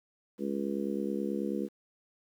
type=harmonic tone; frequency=69.3 Hz; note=C#2; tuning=in tune; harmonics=3 / 4 / 5 / 6 / 7; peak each=-34 / -37 / -36 / -40 / -39 dBFS; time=0.38-1.69 s; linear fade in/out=50 ms; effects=10-bit